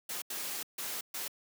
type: noise bursts at uneven times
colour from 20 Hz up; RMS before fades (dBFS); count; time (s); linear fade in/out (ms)
white; -38; 4; 0.09-0.22 / 0.3-0.63 / 0.78-1.01 / 1.14-1.28; 5
effects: high-pass 200 Hz 12 dB/octave

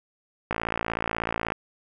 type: click train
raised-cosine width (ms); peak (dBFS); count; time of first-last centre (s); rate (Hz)
0.5; -11; 58; 0.51-1.521; 56.4
effects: none

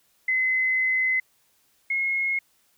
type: tone pair in turn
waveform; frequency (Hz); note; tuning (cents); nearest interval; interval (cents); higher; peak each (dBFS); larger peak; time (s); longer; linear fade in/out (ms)
sine; 2041 / 2162; C7 / C#7; -44 / -44; minor second; 100; second; -20 / -22; first; 0.28-1.2 / 1.9-2.39; first; 5
effects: white hiss -65 dBFS RMS until 2.77 s

